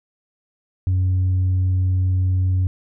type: tone with tanh clipping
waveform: sine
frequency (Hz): 92.5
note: F#2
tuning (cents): 0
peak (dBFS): -16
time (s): 0.87-2.67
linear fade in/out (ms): 0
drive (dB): 1
effects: none